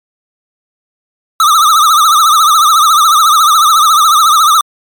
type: tone with vibrato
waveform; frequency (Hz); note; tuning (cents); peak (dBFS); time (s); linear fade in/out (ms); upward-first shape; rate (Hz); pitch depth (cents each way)
square; 1251; D#6; +9; -5; 1.4-4.61; 2; triangle; 14; 140
effects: MP3 96 kbps